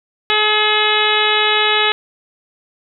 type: harmonic tone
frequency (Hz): 425.2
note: G#4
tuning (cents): +41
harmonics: 1 / 2 / 3 / 4 / 5 / 6 / 7 / 8 / 9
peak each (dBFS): -21 / -21 / -21 / -21 / -21 / -21 / -21 / -21 / -21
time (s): 0.3-1.92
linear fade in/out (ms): 0
effects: none